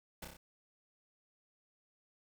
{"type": "noise with echo", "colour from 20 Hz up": "pink", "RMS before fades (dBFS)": -45, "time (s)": [0.22, 0.25], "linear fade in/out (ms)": 5, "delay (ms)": 30, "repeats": 4, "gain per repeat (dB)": -3, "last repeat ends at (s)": 0.37, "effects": []}